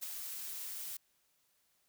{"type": "noise with ADSR envelope", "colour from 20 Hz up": "blue", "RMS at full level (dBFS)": -38, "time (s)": [0.01, 0.97], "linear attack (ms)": 26, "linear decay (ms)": 5, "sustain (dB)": -5, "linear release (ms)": 4, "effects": ["white hiss -75 dBFS RMS until 1.88 s"]}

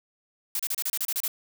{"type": "noise bursts", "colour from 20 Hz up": "blue", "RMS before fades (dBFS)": -28, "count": 10, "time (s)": [0.55, 1.279], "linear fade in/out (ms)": 2, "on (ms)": 45, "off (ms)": 31, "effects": []}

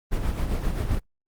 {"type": "noise with tremolo", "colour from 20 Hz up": "brown", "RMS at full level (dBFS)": -23, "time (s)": [0.11, 1], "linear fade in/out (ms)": 20, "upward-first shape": "sine", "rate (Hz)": 7.6, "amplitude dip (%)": 50, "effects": ["noise-tail reverb RT60 0.1 s tail -24 dB re dry", "Opus 24 kbps"]}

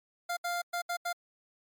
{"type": "tone bursts at uneven times", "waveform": "25% pulse", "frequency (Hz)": 698.5, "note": "F5", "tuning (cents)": 0, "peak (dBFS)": -27, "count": 5, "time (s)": [[0.29, 0.37], [0.44, 0.62], [0.73, 0.82], [0.89, 0.97], [1.05, 1.13]], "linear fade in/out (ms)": 10, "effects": ["MP3 96 kbps"]}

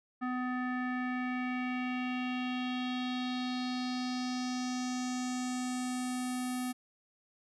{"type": "tone with low-pass filter sweep", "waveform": "square", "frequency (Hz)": 251.4, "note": "B3", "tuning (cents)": 31, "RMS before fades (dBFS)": -35, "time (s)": [0.21, 6.73], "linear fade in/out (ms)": 20, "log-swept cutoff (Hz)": [1500, 11000], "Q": 3.2, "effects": []}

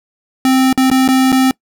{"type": "tone with dropouts", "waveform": "square", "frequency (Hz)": 261.6, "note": "C4", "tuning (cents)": 0, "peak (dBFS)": -9, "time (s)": [0.45, 1.51], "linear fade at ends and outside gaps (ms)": 1, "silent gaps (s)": [[0.728, 0.776], [0.901, 0.914], [1.078, 1.087], [1.32, 1.326]], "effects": ["noise-tail reverb RT60 0.1 s tail -24 dB re dry"]}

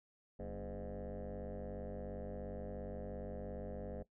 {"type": "tone with frequency modulation", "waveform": "sine", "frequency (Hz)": 220, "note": "A3", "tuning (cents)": 0, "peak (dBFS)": -40, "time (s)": [0.39, 4.03], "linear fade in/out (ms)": 10, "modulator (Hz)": 97.2, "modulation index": 4.2, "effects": ["noise-tail reverb RT60 0.1 s tail -18 dB re dry", "tanh soft clip ceiling -40 dBFS"]}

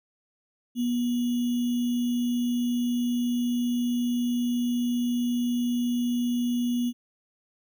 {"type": "tone with sample-and-hold", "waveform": "sine", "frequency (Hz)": 242.3, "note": "B3", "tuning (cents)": -33, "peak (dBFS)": -23, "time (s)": [0.75, 6.93], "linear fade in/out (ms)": 50, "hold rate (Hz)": 3150, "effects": []}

